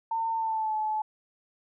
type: tone with pitch glide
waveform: sine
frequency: 905 to 862.1 Hz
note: A5 to A5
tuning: +48 to -36 cents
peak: -26 dBFS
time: 0.11-1.02 s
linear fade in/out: 5 ms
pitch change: -84 cents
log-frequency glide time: 0.34-0.75 s
effects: none